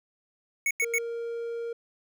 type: tone bursts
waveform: square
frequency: 2217 Hz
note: C#7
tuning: in tune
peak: -24 dBFS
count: 3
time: 0.66-0.984 s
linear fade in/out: 2 ms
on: 48 ms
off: 90 ms
type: tone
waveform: triangle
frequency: 466.2 Hz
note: A#4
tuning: in tune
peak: -29 dBFS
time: 0.82-1.73 s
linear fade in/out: 5 ms
effects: none